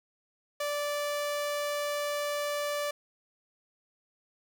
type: tone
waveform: sawtooth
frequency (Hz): 584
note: D5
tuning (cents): -10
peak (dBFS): -26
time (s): 0.6-2.91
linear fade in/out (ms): 5
effects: none